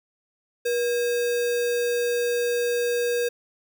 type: tone with sample-and-hold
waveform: sine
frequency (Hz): 480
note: B4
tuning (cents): -49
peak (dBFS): -21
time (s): 0.65-3.29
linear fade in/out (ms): 10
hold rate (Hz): 2100
effects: none